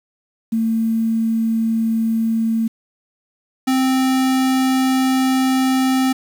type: tone pair in turn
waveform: sine / square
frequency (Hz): 225.2 / 261.4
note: A3 / C4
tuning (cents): +40 / -1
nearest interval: minor third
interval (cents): 259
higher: second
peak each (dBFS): -15 / -15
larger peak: neither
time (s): 0.52-2.68 / 3.67-6.13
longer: second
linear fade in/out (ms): 10
effects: 7-bit